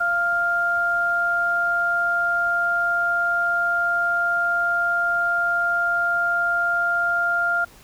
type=tone pair together; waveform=sine; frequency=689.4 / 1400 Hz; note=F5 / F6; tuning=-23 / +4 cents; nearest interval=octave; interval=1227 cents; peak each=-26 / -19 dBFS; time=0-7.65 s; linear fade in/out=10 ms; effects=pink hiss -49 dBFS RMS until 7.83 s